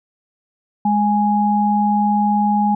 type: tone pair together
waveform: sine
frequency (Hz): 207.7 / 830.8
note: G#3 / G#5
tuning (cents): 0 / 0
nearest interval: 2 octaves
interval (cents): 2400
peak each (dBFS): -16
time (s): 0.85-2.75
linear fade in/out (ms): 5
effects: none